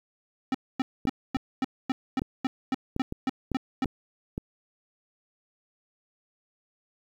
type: tone bursts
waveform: square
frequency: 261.6 Hz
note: C4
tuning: in tune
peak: -24 dBFS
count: 13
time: 0.52-3.845 s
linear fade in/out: 2 ms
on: 25 ms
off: 250 ms
type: clicks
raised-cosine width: 3 ms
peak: -18 dBFS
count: 8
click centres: 1.053 / 1.367 / 2.219 / 2.964 / 3.124 / 3.517 / 3.857 / 4.379 s
effects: low-pass 4000 Hz 12 dB/octave + 9-bit